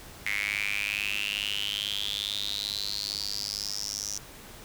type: tone with high-pass filter sweep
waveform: sawtooth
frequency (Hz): 102.3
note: G#2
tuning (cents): -26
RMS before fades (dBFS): -32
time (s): 0.26-4.18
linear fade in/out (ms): 5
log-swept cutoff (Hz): 2100 to 5900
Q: 9.3
effects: pink hiss -47 dBFS RMS until 4.64 s